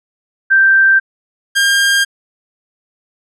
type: tone pair in turn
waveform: sine / sawtooth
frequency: 1568 / 1606.5 Hz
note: G6 / G6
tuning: 0 / +42 cents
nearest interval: unison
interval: 42 cents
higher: second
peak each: -6 dBFS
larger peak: neither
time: 0.5-1 / 1.55-2.05 s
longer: neither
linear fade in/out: 20 ms
effects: low-pass 11000 Hz 12 dB/octave